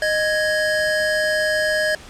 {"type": "tone pair together", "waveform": "square", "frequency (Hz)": [618.5, 1665], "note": ["D#5", "G#6"], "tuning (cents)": [-10, 4], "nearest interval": "octave + perfect fourth", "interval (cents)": 1714, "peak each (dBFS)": [-21, -21], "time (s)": [0.02, 1.95], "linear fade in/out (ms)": 2, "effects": ["pink hiss -41 dBFS RMS until 2.09 s", "low-pass 8000 Hz 12 dB/octave"]}